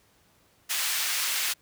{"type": "high-pass noise", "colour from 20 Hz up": "pink", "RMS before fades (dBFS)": -28, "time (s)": [0.69, 1.54], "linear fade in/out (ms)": 20, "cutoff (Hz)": 1900, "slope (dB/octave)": 12, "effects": ["pink hiss -63 dBFS RMS until 1.61 s", "high-pass 60 Hz 12 dB/octave"]}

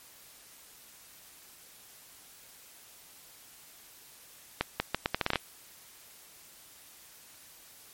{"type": "accelerating click train", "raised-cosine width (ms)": 0.3, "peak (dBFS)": -10, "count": 10, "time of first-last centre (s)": [4.61, 5.357], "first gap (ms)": 190, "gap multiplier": 0.77, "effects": ["white hiss -54 dBFS RMS until 7.93 s", "MP3 64 kbps"]}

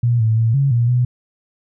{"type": "tone with pitch steps", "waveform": "sine", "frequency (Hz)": [119.4, 111, 113.5, 138.6, 118.5, 123.6], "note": ["A#2", "A2", "A#2", "C#3", "A#2", "B2"], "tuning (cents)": [42, 16, -46, 0, 29, 2], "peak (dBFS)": -12, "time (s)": [0.03, 1.05], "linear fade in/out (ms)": 5, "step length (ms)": 170, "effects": []}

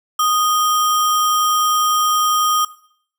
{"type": "tone with sample-and-hold", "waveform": "sine", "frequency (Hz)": 1239, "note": "D#6", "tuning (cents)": -8, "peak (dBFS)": -13, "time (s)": [0.19, 2.65], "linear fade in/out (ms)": 5, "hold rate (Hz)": 4410, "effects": ["noise-tail reverb RT60 0.6 s tail -18 dB re dry"]}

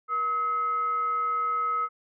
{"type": "tone with frequency modulation", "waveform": "sine", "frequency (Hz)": 1281, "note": "E6", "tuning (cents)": -50, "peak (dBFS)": -24, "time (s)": [0.08, 1.89], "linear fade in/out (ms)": 50, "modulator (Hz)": 803, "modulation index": 0.23, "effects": []}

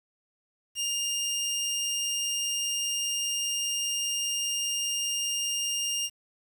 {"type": "tone", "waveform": "20% pulse", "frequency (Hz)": 2815, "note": "F7", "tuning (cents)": 13, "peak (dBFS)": -23, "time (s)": [0.75, 6.1], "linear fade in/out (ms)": 50, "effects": ["9-bit"]}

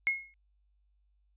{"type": "tone with exponential decay", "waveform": "sine", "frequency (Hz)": 2164, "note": "C#7", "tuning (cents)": -42, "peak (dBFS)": -22, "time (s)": [0.07, 0.34], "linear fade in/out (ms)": 0, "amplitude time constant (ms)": 57, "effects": ["added 50 Hz sine -67 dBFS peak until 1.36 s", "resampled to 8000 Hz"]}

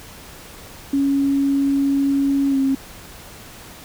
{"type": "tone with pitch glide", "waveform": "sine", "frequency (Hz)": [277.4, 269.5], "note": ["C#4", "C#4"], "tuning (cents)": [1, -49], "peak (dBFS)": -15, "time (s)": [0.93, 2.75], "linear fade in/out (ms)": 5, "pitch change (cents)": -50, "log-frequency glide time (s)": [2.49, 2.57], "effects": ["pink hiss -40 dBFS RMS until 3.84 s"]}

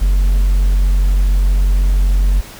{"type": "tone with hard clipping", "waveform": "triangle", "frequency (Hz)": 46.25, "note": "F#1", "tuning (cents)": 0, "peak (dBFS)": -10, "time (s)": [0.01, 2.41], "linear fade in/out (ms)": 10, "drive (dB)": 5, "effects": ["pink hiss -35 dBFS RMS until 2.59 s"]}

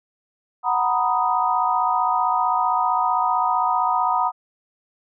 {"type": "chord", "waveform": "sine", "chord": "B major seventh", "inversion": "second", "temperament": "equal", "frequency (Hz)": [740, 932.3, 987.8, 1244.5], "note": ["F#5", "A#5", "B5", "D#6"], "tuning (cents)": [0, 0, 0, 0], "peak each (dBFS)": -23, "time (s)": [0.63, 4.32], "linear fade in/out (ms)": 50, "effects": []}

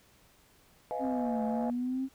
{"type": "chord", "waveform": "sine", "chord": "F half-diminished seventh", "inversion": "second", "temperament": "just", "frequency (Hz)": [502.9, 628.6, 698.5, 838.1], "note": ["Cb5", "Eb5", "F5", "Ab5"], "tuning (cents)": [31, 18, 0, 16], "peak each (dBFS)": -37, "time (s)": [0.91, 1.7], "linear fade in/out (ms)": 0}
{"type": "linear two-way sweep", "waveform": "sine", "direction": "down then up", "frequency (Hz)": [269, 220, 269], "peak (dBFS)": -29, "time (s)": [0.99, 2.09], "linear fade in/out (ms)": 50, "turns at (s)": 1.44}
{"effects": ["tanh soft clip ceiling -23 dBFS", "pink hiss -63 dBFS RMS until 2.14 s"]}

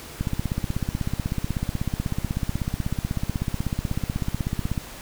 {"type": "click train", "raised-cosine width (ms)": 5, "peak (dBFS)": -12, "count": 75, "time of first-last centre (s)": [0.21, 4.778], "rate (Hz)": 16.2, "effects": ["pink hiss -40 dBFS RMS until 5.01 s"]}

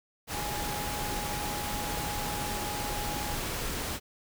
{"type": "tone in noise", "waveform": "sine", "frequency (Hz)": 830.6, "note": "G#5", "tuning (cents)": 0, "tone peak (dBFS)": -37, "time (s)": [0.31, 3.38], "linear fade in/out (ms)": 50, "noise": "pink", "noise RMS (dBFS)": -34, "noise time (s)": [0.27, 4], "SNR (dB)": -6, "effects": []}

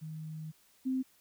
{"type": "tone pair in turn", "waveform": "sine", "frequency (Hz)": [156.8, 260.5], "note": ["D#3", "C4"], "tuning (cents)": [14, -7], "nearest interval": "major sixth", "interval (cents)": 879, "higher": "second", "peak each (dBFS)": [-39, -29], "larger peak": "second", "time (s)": [[0.01, 0.52], [0.85, 1.03]], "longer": "first", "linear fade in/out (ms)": 20, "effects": ["white hiss -66 dBFS RMS until 1.2 s"]}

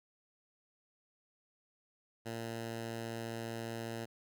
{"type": "tone", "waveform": "10% pulse", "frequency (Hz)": 114.8, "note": "A#2", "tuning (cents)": -26, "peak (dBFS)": -31, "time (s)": [2.25, 4.06], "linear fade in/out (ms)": 20, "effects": []}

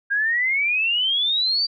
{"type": "exponential sweep", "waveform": "sine", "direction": "up", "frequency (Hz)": [1600, 4699], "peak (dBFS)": -18, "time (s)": [0.1, 1.67], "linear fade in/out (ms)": 20, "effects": []}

